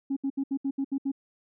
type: tone bursts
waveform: sine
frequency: 273.5 Hz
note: C#4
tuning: 23 cents flat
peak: -24 dBFS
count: 8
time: 0.1-1.118 s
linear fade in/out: 10 ms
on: 66 ms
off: 70 ms
effects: tanh soft clip ceiling -22 dBFS